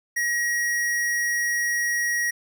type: tone with hard clipping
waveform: sine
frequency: 1900 Hz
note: A#6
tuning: 33 cents sharp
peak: -23 dBFS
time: 0.16-2.31 s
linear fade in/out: 10 ms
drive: 17 dB
effects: none